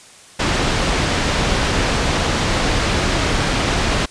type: low-pass noise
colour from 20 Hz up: pink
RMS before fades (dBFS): -18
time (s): 0.39-4.06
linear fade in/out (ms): 10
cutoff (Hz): 5300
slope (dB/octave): 12
effects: white hiss -43 dBFS RMS until 4.1 s + resampled to 22050 Hz